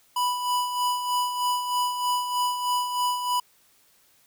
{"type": "tone with tremolo", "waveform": "square", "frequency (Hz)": 987.8, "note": "B5", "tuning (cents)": 0, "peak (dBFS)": -22, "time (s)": [0.16, 3.4], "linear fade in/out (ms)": 5, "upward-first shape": "sine", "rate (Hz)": 3.2, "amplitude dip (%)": 55, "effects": ["white hiss -61 dBFS RMS until 4.26 s"]}